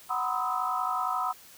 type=tone cluster; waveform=sine; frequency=743 / 969 / 1024 / 1247 / 1298 Hz; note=F#5 / B5 / C6 / D#6 / E6; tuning=+7 / -33 / -38 / +3 / -27 cents; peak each=-33 / -34 / -33 / -34 / -32 dBFS; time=0.09-1.33 s; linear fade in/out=20 ms; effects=white hiss -52 dBFS RMS until 1.57 s